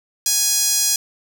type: tone with high-pass filter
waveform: sawtooth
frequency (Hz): 830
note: G#5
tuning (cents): -1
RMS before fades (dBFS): -18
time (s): 0.26-0.96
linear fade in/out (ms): 2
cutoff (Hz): 6000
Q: 1.9
effects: none